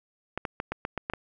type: clicks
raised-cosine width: 0.5 ms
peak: -15 dBFS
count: 8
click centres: 0.376 / 0.452 / 0.601 / 0.72 / 0.851 / 0.977 / 1.099 / 1.136 s
effects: none